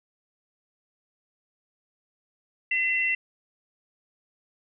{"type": "tone pair together", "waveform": "sine", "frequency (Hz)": [2029, 2708], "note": ["B6", "E7"], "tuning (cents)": [46, 46], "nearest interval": "perfect fourth", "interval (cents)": 500, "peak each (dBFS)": -25, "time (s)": [2.71, 3.15], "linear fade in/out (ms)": 5, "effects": []}